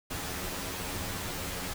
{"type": "noise with comb filter", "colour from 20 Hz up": "pink", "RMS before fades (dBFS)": -36, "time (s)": [0.1, 1.74], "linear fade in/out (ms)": 10, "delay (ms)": 11, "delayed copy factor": 0.85, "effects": []}